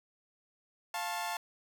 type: chord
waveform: sawtooth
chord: F augmented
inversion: none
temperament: equal with one note detuned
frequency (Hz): 698.5 / 880 / 1084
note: F5 / A5 / C#6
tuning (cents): 0 / 0 / -39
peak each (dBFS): -35 / -33 / -39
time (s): 0.94-1.37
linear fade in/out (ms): 2
effects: none